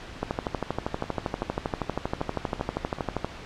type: two click trains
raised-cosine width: 1 ms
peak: -12 / -21 dBFS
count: 39 / 6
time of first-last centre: 0.23-3.246 / 1.04-2.986 s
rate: 12.6 / 2.57 Hz
effects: pink hiss -41 dBFS RMS until 3.45 s + low-pass 4000 Hz 12 dB/octave